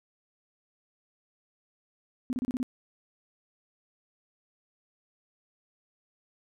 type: tone bursts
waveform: sine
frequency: 251.8 Hz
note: B3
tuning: 34 cents sharp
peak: -27 dBFS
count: 6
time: 2.3-2.629 s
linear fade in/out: 0 ms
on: 29 ms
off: 31 ms
effects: none